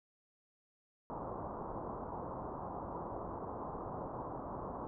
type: low-pass noise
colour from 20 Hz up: white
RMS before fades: -43 dBFS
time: 1.1-4.87 s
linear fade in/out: 0 ms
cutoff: 1100 Hz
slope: 48 dB/octave
effects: none